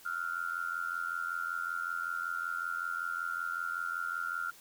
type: tone with amplitude modulation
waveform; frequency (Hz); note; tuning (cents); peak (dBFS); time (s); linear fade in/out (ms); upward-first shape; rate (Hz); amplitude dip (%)
sine; 1396.9; F6; 0; -29; 0.05-4.51; 10; sine; 85.3; 90
effects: white hiss -56 dBFS RMS until 4.6 s